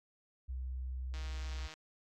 sine tone, 63.9 Hz, C2, 40 cents flat, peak -37 dBFS, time 0.48-1.68 s, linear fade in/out 20 ms
click train, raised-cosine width 0.2 ms, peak -33 dBFS, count 95, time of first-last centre 1.14-1.739 s, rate 157 Hz
effects AAC 48 kbps

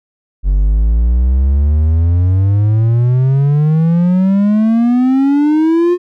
triangle exponential sweep, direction up, 46.25 to 360 Hz, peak -6 dBFS, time 0.43-5.98 s, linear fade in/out 50 ms, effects none

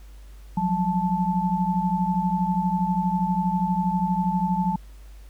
sine tone cluster, 176.6 / 189 / 876 Hz, F3 / F#3 / A5, +20 / +37 / -8 cents, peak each -25 dBFS, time 0.57-4.76 s, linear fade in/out 5 ms, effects added 50 Hz sine -41 dBFS peak until 5.29 s + pink hiss -57 dBFS RMS until 5.29 s

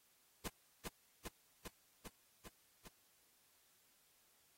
pink noise with echo, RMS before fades -43 dBFS, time 0.45-0.48 s, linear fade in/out 5 ms, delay 400 ms, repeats 6, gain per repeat -2 dB, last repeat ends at 2.88 s, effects white hiss -73 dBFS RMS until 4.57 s + AAC 48 kbps

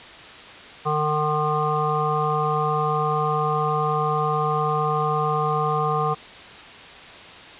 harmonic tone, 151.5 Hz, D#3, 46 cents flat, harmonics 1 / 3 / 5 / 7 / 8, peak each -26 / -26 / -26 / -26 / -26 dBFS, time 0.85-6.15 s, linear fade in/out 20 ms, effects white hiss -41 dBFS RMS until 7.59 s + resampled to 8000 Hz

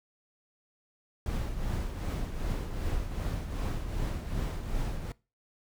brown noise with tremolo, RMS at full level -30 dBFS, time 1.26-5.12 s, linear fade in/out 2 ms, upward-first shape triangle, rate 2.6 Hz, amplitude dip 60%, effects noise-tail reverb RT60 0.3 s tail -22 dB re dry

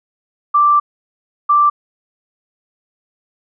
sine tone bursts at uneven times, 1174.7 Hz, D6, in tune, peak -8 dBFS, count 2, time 0.54-0.8 / 1.49-1.7 s, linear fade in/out 10 ms, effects none

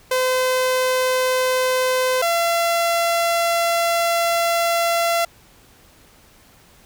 sawtooth tone pair in turn, 512 / 679.6 Hz, C5 / F5, -38 / -47 cents, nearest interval perfect fourth, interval 491 cents, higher second, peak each -13 dBFS, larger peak neither, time 0.11-2.22 / 2.22-5.25 s, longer second, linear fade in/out 5 ms, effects pink hiss -51 dBFS RMS until 6.85 s

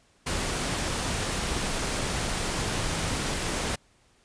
sine tone in noise, 164.81 Hz, E3, in tune, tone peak -37 dBFS, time 2.9-3.13 s, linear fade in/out 10 ms, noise pink, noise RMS -29 dBFS, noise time 0.26-3.76 s, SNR -11 dB, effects pink hiss -63 dBFS RMS until 4.24 s + resampled to 22050 Hz

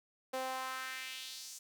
sawtooth tone with high-pass filter sweep, 260.1 Hz, C4, 10 cents flat, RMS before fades -42 dBFS, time 0.33-1.59 s, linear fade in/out 10 ms, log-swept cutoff 530 to 6900 Hz, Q 2.1, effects 10-bit

